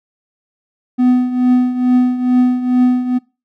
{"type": "tone with tremolo", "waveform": "triangle", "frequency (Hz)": 250, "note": "B3", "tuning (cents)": 21, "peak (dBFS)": -5, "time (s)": [0.98, 3.19], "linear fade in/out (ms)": 20, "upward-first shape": "triangle", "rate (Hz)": 2.3, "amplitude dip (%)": 75, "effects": ["noise-tail reverb RT60 0.3 s tail -23 dB re dry"]}